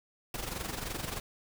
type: noise with amplitude modulation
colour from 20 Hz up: pink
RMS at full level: -35 dBFS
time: 0.34-1.2 s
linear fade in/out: 2 ms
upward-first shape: sine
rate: 23.1 Hz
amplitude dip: 65%
effects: none